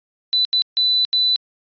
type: tone bursts at uneven times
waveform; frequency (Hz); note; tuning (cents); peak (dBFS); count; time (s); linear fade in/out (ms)
sine; 3991; B7; +17; -14; 4; 0.33-0.45 / 0.53-0.62 / 0.77-1.05 / 1.13-1.36; 0
effects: resampled to 11025 Hz

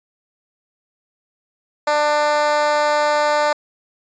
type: tone with high-pass filter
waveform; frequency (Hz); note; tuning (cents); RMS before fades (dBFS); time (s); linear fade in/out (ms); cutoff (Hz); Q
10% pulse; 297.5; D4; +22; -17; 1.87-3.53; 5; 670; 3.2
effects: resampled to 16000 Hz

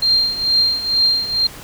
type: tone with tremolo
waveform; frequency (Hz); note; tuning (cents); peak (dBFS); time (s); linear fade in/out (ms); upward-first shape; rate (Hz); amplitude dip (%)
sine; 4186; C8; 0; -10; 0.02-1.47; 5; triangle; 2.2; 80
effects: pink hiss -36 dBFS RMS until 1.63 s

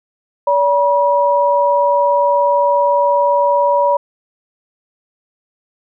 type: tone pair together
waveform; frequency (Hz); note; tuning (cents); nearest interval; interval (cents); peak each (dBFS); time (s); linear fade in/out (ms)
sine; 573 / 963.7; D5 / B5; -43 / -43; major sixth; 900; -13; 0.47-3.97; 5
effects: none

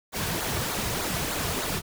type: noise with flanger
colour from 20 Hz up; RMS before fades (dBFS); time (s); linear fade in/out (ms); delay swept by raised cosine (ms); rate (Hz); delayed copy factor
pink; -29; 0.12-1.82; 50; 0.35 to 3.85; 3.3; -0.65
effects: none

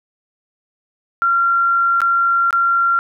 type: tone with dropouts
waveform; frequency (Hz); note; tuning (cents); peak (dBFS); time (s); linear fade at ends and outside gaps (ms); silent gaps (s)
sine; 1376; F6; -26; -12; 1.22-2.99; 0; 2.005-2.017 / 2.507-2.528
effects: none

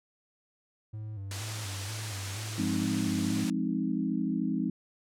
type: tone with vibrato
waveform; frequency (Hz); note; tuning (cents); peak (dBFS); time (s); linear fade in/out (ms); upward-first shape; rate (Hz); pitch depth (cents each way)
triangle; 102.9; G#2; -16; -34; 0.93-3.45; 10; square; 2.1; 83
type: high-pass noise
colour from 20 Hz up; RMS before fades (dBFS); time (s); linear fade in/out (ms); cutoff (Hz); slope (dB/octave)
white; -37; 1.31-3.5; 2; 140; 96
type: chord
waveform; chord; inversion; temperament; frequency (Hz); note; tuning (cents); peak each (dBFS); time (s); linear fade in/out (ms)
sine; F minor seventh; none; equal; 174.61 / 207.7 / 261.6 / 311.1; F3 / Ab3 / C4 / Eb4; 0 / 0 / 0 / 0; -34 / -32 / -32 / -34; 2.58-4.7; 5
effects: low-pass 8000 Hz 12 dB/octave

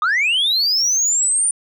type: linear sweep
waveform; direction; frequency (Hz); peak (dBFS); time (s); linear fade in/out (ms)
sine; up; 1174.7 to 9270; -12; 0.02-1.51; 2
effects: tanh soft clip ceiling -13 dBFS

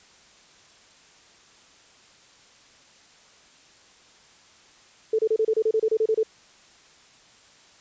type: tone bursts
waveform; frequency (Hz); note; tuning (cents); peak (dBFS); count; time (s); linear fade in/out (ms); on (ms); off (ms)
sine; 440; A4; 0; -18; 13; 5.13-6.232; 5; 58; 29
effects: white hiss -54 dBFS RMS until 7.8 s + resampled to 16000 Hz

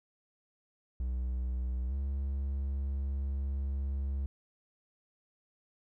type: tone with pitch glide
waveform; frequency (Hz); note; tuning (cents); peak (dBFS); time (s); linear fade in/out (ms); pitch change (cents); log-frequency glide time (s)
triangle; 62.5 to 68.55; B1 to C#2; +21 to -19; -29; 1-4.26; 0; +160; 1.88-1.93
effects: none

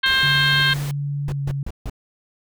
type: harmonic tone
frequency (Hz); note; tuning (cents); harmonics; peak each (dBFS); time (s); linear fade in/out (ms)
529; C5; +19; 2 / 3 / 4 / 5 / 6 / 7 / 8; -28 / -18 / -27 / -29 / -21 / -26 / -26; 0.03-0.74; 10
type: noise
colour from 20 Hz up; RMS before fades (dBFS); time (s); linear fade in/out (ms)
pink; -34; 0.06-0.91; 0
type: tone with pitch glide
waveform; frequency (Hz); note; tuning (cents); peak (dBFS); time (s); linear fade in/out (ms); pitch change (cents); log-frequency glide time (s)
sine; 142.7 to 139.36; D3 to C#3; -49 to +10; -22; 0.23-1.63; 2; -41; 1.27-1.43
type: noise bursts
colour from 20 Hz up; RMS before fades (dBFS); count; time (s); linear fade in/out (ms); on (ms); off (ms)
brown; -27; 4; 1.28-1.898; 2; 42; 150
effects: none

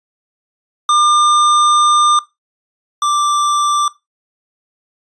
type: tone pair in turn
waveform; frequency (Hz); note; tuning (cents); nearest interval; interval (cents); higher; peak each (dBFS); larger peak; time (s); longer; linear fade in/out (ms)
square; 1200 / 1176.7; D6 / D6; +37 / +3; unison; 34; first; -10 / -13; first; 0.89-2.19 / 3.02-3.88; first; 2
effects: noise-tail reverb RT60 0.2 s tail -17 dB re dry + resampled to 22050 Hz

